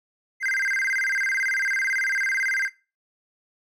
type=tone with vibrato; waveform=triangle; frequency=1811 Hz; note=A6; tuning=49 cents sharp; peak=-20 dBFS; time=0.4-2.7 s; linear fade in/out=50 ms; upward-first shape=square; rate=18 Hz; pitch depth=230 cents each way; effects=noise-tail reverb RT60 0.3 s tail -19 dB re dry

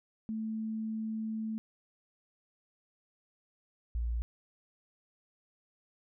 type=tone pair in turn; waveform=sine; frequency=220 / 58.27 Hz; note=A3 / A#1; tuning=0 / 0 cents; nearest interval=octave + major seventh; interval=2300 cents; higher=first; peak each=-33 / -30 dBFS; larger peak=second; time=0.29-1.58 / 3.95-4.22 s; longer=first; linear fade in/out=0 ms; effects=none

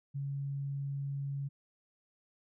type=tone; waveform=sine; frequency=139.5 Hz; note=C#3; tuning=11 cents sharp; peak=-34 dBFS; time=0.14-1.49 s; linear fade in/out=20 ms; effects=none

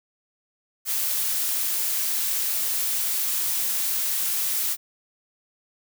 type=noise; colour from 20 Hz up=blue; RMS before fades=-25 dBFS; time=0.85-4.77 s; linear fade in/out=50 ms; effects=none

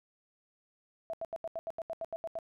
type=tone bursts; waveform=sine; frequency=659.3 Hz; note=E5; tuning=in tune; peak=-34 dBFS; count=12; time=1.1-2.388 s; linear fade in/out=0 ms; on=34 ms; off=80 ms; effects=none

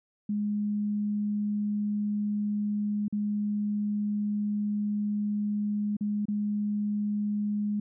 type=tone with dropouts; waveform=sine; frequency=207.7 Hz; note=G#3; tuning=in tune; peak=-26 dBFS; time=0.29-7.8 s; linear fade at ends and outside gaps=5 ms; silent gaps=3.082-3.125 / 5.968-6.008 / 6.255-6.283 s; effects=none

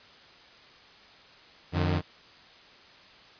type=tone pair together; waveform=sawtooth; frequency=89.18 / 152.1 Hz; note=F2 / D#3; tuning=+37 / -39 cents; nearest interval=major sixth; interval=924 cents; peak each=-22 / -25 dBFS; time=1.72-2.02 s; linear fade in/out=50 ms; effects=white hiss -53 dBFS RMS until 3.39 s + resampled to 11025 Hz

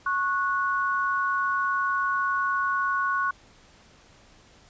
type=tone pair together; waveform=sine; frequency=1100 / 1468.3 Hz; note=C#6 / F#6; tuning=-14 / -14 cents; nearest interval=perfect fourth; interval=500 cents; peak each=-25 / -26 dBFS; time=0.06-3.31 s; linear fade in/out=5 ms; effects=pink hiss -55 dBFS RMS until 4.69 s + resampled to 16000 Hz

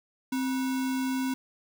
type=tone with sample-and-hold; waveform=sine; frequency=261.6 Hz; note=C4; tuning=in tune; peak=-26 dBFS; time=0.32-1.34 s; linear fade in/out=5 ms; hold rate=1225 Hz; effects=none

